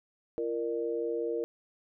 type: tone cluster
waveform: sine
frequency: 340.7 / 465.4 / 601 Hz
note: F4 / A#4 / D5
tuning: -43 / -3 / +40 cents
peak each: -35 / -31 / -40 dBFS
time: 0.38-1.44 s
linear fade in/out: 0 ms
effects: none